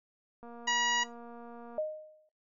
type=click train; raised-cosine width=1 ms; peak=-36 dBFS; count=319; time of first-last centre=0.43-1.777 s; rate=236 Hz
type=harmonic tone; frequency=962 Hz; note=B5; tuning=46 cents flat; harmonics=1 / 2 / 3 / 4 / 5 / 6 / 7; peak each=-31 / -31 / -33 / -42 / -42 / -43 / -36 dBFS; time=0.67-1.04 s; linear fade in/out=10 ms
type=tone with exponential decay; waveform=sine; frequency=618 Hz; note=D#5; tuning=12 cents flat; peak=-27 dBFS; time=1.78-2.29 s; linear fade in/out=2 ms; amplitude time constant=110 ms
effects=noise-tail reverb RT60 0.2 s tail -18 dB re dry